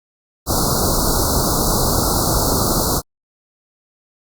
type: band-stop noise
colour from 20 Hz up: pink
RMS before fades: -17 dBFS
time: 0.46-3.02 s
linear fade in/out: 50 ms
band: 1400 to 4000 Hz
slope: 96 dB/octave
effects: Opus 48 kbps